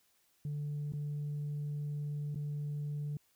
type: tone with dropouts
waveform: sine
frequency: 146.83 Hz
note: D3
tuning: in tune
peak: -33 dBFS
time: 0.45-3.17 s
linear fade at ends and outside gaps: 2 ms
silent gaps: 0.922-0.935 / 2.346-2.357 s
effects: tanh soft clip ceiling -33 dBFS + white hiss -72 dBFS RMS until 3.35 s